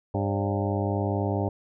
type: harmonic tone with a mistuned harmonic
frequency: 100.1 Hz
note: G2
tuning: 37 cents sharp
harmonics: 1 / 2 / 3 / 4 / 5 / 6 / 7 / 8 / 9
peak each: -27 / -32 / -32 / -33 / -35 / -35 / -36 / -36 / -39 dBFS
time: 0.14-1.49 s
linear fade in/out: 5 ms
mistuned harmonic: 5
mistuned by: +120 cents
effects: none